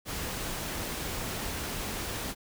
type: noise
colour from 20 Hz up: pink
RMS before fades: -35 dBFS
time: 0.05-2.35 s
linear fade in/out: 50 ms
effects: none